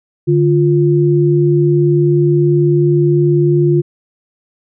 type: tone pair together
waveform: sine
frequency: 146.9 / 349.9 Hz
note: D3 / F4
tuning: +1 / +3 cents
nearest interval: octave + minor third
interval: 1502 cents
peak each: -11 dBFS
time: 0.27-3.82 s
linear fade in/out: 20 ms
effects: none